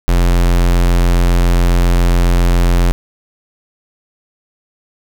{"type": "tone", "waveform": "square", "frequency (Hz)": 43.65, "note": "F1", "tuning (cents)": 0, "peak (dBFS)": -9, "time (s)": [0.08, 2.92], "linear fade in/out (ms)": 0, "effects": []}